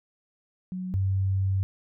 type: tone pair in turn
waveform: sine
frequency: 184.4 / 96.12 Hz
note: F#3 / G2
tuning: -6 / -34 cents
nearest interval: major seventh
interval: 1128 cents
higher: first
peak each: -30 / -22 dBFS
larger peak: second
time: 0.72-0.94 / 0.94-1.63 s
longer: second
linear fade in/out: 0 ms
effects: none